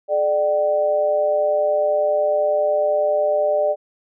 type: tone with amplitude modulation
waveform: sine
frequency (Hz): 596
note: D5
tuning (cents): +25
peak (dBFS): -12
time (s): 0.08-3.76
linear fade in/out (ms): 50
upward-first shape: sine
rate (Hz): 170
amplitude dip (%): 75
effects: none